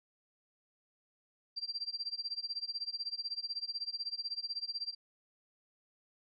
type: tone with tremolo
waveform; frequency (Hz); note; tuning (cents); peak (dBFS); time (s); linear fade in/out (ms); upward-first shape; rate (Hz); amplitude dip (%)
sine; 4719; D8; +7; -33; 1.56-4.95; 20; sine; 16; 95
effects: none